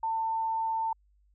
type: tone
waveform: sine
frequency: 896 Hz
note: A5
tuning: 31 cents sharp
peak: -27 dBFS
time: 0.03-0.93 s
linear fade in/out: 5 ms
effects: added 50 Hz sine -62 dBFS peak until 1.34 s